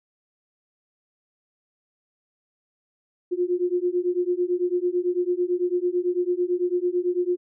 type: beating tone pair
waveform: sine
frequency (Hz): 352.1 / 361.1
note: F4 / F#4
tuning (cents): +14 / -42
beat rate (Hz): 9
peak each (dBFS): -24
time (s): 3.31-7.37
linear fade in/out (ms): 20
effects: none